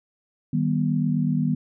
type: chord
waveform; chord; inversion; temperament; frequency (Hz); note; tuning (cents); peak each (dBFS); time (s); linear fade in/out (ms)
sine; Eb augmented; none; just; 155.56 / 194.45 / 243.1; Eb3 / G3 / B3; 0 / -14 / -27; -23 / -26 / -24; 0.53-1.55; 5
effects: none